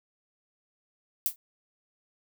violet noise with exponential decay, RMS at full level -22 dBFS, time 1.26-1.36 s, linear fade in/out 0 ms, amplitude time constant 21 ms, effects none

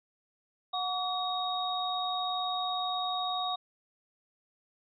sine tone cluster, 730 / 1139 / 3758 Hz, F#5 / C#6 / A#7, -24 / +47 / +13 cents, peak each -33 / -36 / -34 dBFS, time 0.73-3.56 s, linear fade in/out 10 ms, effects none

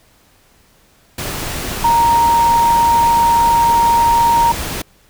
sine tone in noise, 932.3 Hz, A#5, in tune, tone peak -9 dBFS, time 1.84-4.52 s, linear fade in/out 5 ms, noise pink, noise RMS -23 dBFS, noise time 1.18-4.82 s, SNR +11 dB, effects pink hiss -52 dBFS RMS until 5.09 s

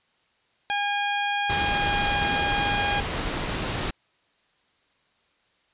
harmonic tone, 815 Hz, G#5, 33 cents flat, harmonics 1 / 2 / 3 / 4, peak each -26 / -29 / -31 / -32 dBFS, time 0.7-3 s, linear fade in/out 0 ms
pink noise, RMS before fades -28 dBFS, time 1.49-3.91 s, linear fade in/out 10 ms
effects white hiss -66 dBFS RMS until 5.73 s + resampled to 8000 Hz

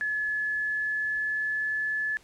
sine tone with pitch glide, 1711 to 1724.9 Hz, A6 to A6, -49 to -35 cents, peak -26 dBFS, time 0.01-2.17 s, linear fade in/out 0 ms, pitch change +14 cents, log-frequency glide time 0.26-1.76 s, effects pink hiss -57 dBFS RMS until 2.23 s + low-pass 10000 Hz 12 dB/octave

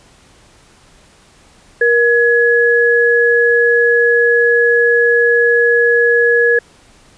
sine tone pair together, 473.1 / 1685.9 Hz, A#4 / G#6, +26 / +26 cents, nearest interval octave + minor seventh, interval 2200 cents, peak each -11 dBFS, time 1.81-6.59 s, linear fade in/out 5 ms, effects pink hiss -47 dBFS RMS until 7.17 s + resampled to 22050 Hz

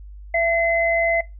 sine tone pair together, 671 / 2047 Hz, E5 / C7, +31 / -38 cents, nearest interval octave + perfect fifth, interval 1931 cents, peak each -19 dBFS, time 0.34-1.21 s, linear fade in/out 5 ms, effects noise-tail reverb RT60 0.2 s tail -19 dB re dry + added 50 Hz sine -36 dBFS peak until 1.39 s

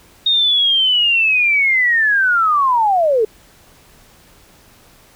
sine linear sweep, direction down, 3721 to 415.3 Hz, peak -11 dBFS, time 0.26-3.25 s, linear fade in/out 5 ms, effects pink hiss -48 dBFS RMS until 5.15 s

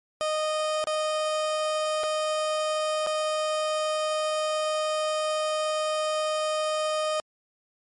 30% pulse tone with dropouts, 618 Hz, D#5, 12 cents flat, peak -22 dBFS, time 0.21-7.2 s, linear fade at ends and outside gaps 0 ms, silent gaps 0.841-0.871 / 2.034-2.037 / 3.064-3.07 s, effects MP3 48 kbps

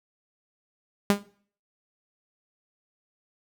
sawtooth tone with exponential decay, 202.3 Hz, G#3, 45 cents flat, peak -11 dBFS, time 1.1-1.23 s, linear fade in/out 0 ms, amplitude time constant 27 ms, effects noise-tail reverb RT60 0.5 s tail -20 dB re dry

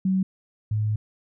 sine tone pair in turn, 189 / 106.96 Hz, F#3 / A2, +37 / -49 cents, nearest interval minor seventh, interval 986 cents, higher first, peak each -19 / -21 dBFS, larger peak first, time 0.05-0.23 / 0.71-0.96 s, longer second, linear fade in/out 5 ms, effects none

